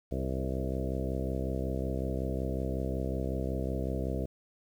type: harmonic tone with a mistuned harmonic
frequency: 65.41 Hz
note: C2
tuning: in tune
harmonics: 1 / 2 / 3 / 4 / 5 / 6 / 7 / 8 / 9 / 10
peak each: -34 / -37 / -39 / -40 / -41 / -42 / -42 / -43 / -44 / -44 dBFS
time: 0.11-4.26 s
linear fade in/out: 10 ms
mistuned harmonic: 7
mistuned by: +18 cents
effects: 10-bit